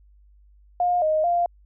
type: tone with pitch steps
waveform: sine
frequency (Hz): 711 / 622 / 696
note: F5 / D#5 / F5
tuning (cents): +31 / -1 / -6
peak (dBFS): -18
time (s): 0.8-1.46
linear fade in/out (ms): 2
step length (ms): 220
effects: added 50 Hz sine -51 dBFS peak until 1.65 s